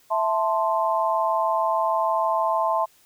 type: chord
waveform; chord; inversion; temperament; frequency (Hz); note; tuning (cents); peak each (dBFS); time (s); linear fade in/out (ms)
sine; A minor; second; equal; 659.3 / 880 / 1046.5; E5 / A5 / C6; 0 / 0 / 0; -24; 0.1-2.86; 20
effects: white hiss -58 dBFS RMS until 3.05 s